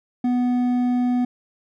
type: tone with hard clipping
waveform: triangle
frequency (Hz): 246.9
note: B3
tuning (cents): 0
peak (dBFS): -19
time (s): 0.24-1.25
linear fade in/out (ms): 5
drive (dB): 9
effects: none